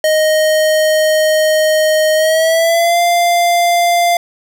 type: tone with pitch glide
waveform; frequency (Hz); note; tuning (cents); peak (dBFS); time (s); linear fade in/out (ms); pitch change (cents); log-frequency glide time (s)
square; 622.3 to 694.5; D#5 to F5; 0 to -10; -10; 0.04-4.17; 2; +190; 2.15-3
effects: none